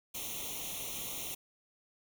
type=noise with comb filter; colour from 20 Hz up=white; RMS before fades=-40 dBFS; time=0.14-1.35 s; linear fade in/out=10 ms; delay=0.31 ms; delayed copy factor=+0.9; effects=none